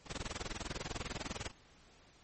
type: noise with tremolo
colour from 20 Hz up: pink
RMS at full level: -38 dBFS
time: 0.05-1.52 s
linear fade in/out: 50 ms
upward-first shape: sine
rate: 20 Hz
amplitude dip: 100%
effects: pink hiss -63 dBFS RMS until 2.23 s + MP3 32 kbps